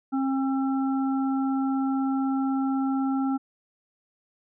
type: harmonic tone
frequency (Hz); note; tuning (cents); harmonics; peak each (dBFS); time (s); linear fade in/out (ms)
268.4; C4; +44; 1 / 3 / 5; -23 / -33 / -37; 0.12-3.38; 20
effects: none